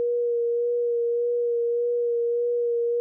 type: tone with vibrato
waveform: sine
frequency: 475.4 Hz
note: A#4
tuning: 34 cents sharp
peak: -21 dBFS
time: 0-3 s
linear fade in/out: 0 ms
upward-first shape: sine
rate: 1.7 Hz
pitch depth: 18 cents each way
effects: none